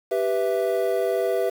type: chord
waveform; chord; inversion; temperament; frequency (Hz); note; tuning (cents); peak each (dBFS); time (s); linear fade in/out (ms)
triangle; E minor; first; equal; 392 / 493.9 / 659.3; G4 / B4 / E5; 0 / 0 / 0; -23; 0.11-1.5; 10
effects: 7-bit